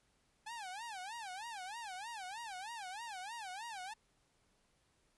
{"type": "tone with vibrato", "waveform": "sawtooth", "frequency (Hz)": 830.6, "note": "G#5", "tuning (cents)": 0, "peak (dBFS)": -40, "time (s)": [0.46, 3.94], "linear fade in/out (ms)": 10, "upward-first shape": "sine", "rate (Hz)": 3.2, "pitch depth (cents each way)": 230, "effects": ["pink hiss -75 dBFS RMS until 5.17 s", "resampled to 24000 Hz"]}